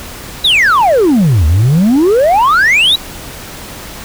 sine exponential two-way sweep, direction down then up, 3997 to 73.42 to 3997 Hz, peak -3 dBFS, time 0.44-2.96 s, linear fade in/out 10 ms, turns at 1.46 s, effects tanh soft clip ceiling -5 dBFS + pink hiss -28 dBFS RMS until 4.04 s

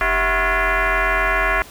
sine tone with frequency modulation, 304.1 Hz, D#4, 40 cents flat, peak -15 dBFS, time 0.01-1.62 s, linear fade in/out 0 ms, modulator 348 Hz, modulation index 5.7, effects pink hiss -41 dBFS RMS until 1.7 s

